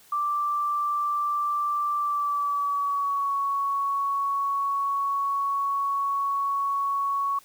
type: tone with pitch glide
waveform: sine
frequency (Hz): 1174.7 to 1113.9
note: D6 to C#6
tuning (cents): 0 to +8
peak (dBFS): -23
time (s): 0.12-7.39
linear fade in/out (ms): 5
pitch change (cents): -92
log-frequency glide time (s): 1.97-3.34
effects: white hiss -55 dBFS RMS until 7.44 s